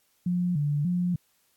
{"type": "tone with vibrato", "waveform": "sine", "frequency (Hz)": 161.1, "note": "E3", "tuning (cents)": -39, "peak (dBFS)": -23, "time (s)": [0.26, 1.16], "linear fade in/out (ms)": 5, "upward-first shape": "square", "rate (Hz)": 1.7, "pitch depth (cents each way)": 170, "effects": ["white hiss -68 dBFS RMS until 1.56 s", "AAC 64 kbps"]}